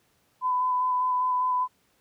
sine tone with vibrato, 1005 Hz, B5, 30 cents sharp, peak -22 dBFS, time 0.41-1.68 s, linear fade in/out 50 ms, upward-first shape square, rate 5 Hz, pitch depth 11 cents each way, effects pink hiss -67 dBFS RMS until 2 s + high-pass 80 Hz 12 dB/octave

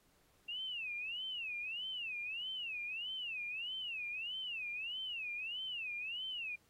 sine tone with vibrato, 2724 Hz, F7, 44 cents flat, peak -39 dBFS, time 0.48-6.56 s, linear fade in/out 10 ms, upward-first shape sine, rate 1.6 Hz, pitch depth 220 cents each way, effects pink hiss -72 dBFS RMS until 6.69 s + AAC 48 kbps

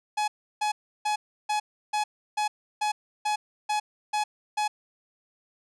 45% pulse tone bursts, 844 Hz, G#5, 28 cents sharp, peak -24 dBFS, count 11, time 0.17-4.68 s, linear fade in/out 10 ms, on 110 ms, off 330 ms, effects resampled to 22050 Hz

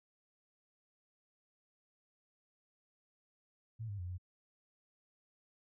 sine tone with pitch steps, 112.2 / 101.2 / 88.9 / 90.5 Hz, A2 / G#2 / F2 / F#2, +34 / -44 / +31 / -38 cents, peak -39 dBFS, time 3.79-4.182 s, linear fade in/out 20 ms, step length 98 ms, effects none

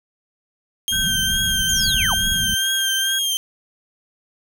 sawtooth tone with vibrato, 3200 Hz, G7, 35 cents sharp, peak -16 dBFS, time 0.88-3.37 s, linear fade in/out 0 ms, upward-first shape triangle, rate 2.3 Hz, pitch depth 50 cents each way
pink low-pass noise, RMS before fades -28 dBFS, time 0.91-2.55 s, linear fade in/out 10 ms, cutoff 240 Hz, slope 96 dB/octave
sine tone with pitch glide, 1543 to 1567.3 Hz, G6 to G6, -28 to -1 cents, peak -24 dBFS, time 0.92-3.19 s, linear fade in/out 10 ms, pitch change +27 cents, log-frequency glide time 2.22-2.91 s
sine linear sweep, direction down, 6900 to 643 Hz, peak -21 dBFS, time 1.69-2.14 s, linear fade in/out 2 ms
effects none

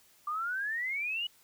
sine exponential sweep, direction up, 1174.7 to 2960 Hz, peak -31 dBFS, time 0.27-1.27 s, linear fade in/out 5 ms, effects white hiss -63 dBFS RMS until 1.43 s

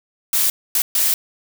blue noise bursts at uneven times, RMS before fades -17 dBFS, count 3, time 0.33-0.5 / 0.75-0.82 / 0.95-1.14 s, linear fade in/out 2 ms, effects none

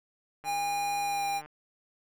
click train, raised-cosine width 0.5 ms, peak -33 dBFS, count 155, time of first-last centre 0.44-1.46 s, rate 151 Hz
square tone with pitch glide, 812 to 801.3 Hz, G#5 to G5, -39 to +38 cents, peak -29 dBFS, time 0.44-1.42 s, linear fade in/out 50 ms, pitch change -23 cents, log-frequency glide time 1.01-1.26 s
effects none

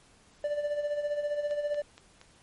triangle tone with tremolo, 587.3 Hz, D5, in tune, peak -24 dBFS, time 0.44-1.82 s, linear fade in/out 2 ms, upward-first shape sine, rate 15 Hz, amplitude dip 60%
click train, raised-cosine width 0.2 ms, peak -31 dBFS, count 4, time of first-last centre 1.51-2.214 s, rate 4.26 Hz
effects pink hiss -60 dBFS RMS until 2.42 s + MP3 48 kbps

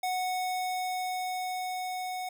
square tone with level ramp, 737 Hz, F#5, 7 cents flat, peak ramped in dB -29 to -34 dBFS, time 0.03-2.29 s, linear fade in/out 5 ms, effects none

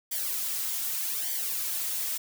blue noise with flanger, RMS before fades -31 dBFS, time 0.11-2.18 s, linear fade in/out 10 ms, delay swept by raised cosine 0.74 to 3.54 ms, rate 0.83 Hz, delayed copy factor -0.8, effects none

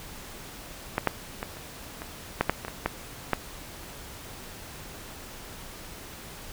clicks, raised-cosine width 0.5 ms, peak -9 / -6 / -16 / -27 / -21 / -6 / -6 / -19 / -18 / -9 / -7 / -28 dBFS, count 12, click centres 0.981 / 1.073 / 1.429 / 1.57 / 2.019 / 2.41 / 2.496 / 2.649 / 2.682 / 2.86 / 3.333 / 3.833 s, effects pink hiss -43 dBFS RMS until 6.52 s

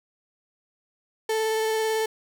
35% pulse tone with vibrato, 440 Hz, A4, in tune, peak -21 dBFS, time 1.29-2.06 s, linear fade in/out 5 ms, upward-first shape square, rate 18 Hz, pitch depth 10 cents each way, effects none

